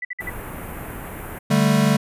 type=tone bursts; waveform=sine; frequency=1982 Hz; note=B6; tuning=6 cents sharp; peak=-25 dBFS; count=4; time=0.02-0.298 s; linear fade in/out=5 ms; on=29 ms; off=54 ms
type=band-stop noise; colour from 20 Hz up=pink; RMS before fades=-33 dBFS; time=0.2-1.39 s; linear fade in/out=10 ms; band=2200 to 11000 Hz; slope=24 dB/octave
type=chord; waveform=square; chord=D suspended fourth; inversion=none; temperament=equal; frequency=146.83 / 196 / 220 Hz; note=D3 / G3 / A3; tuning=0 / 0 / 0 cents; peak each=-20 dBFS; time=1.5-1.97 s; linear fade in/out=10 ms
effects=resampled to 32000 Hz